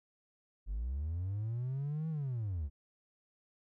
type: linear two-way sweep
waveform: triangle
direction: up then down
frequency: 44.85 to 162.3 to 65.7 Hz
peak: -31 dBFS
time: 0.66-2.7 s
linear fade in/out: 50 ms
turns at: 2.09 s
effects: tanh soft clip ceiling -29 dBFS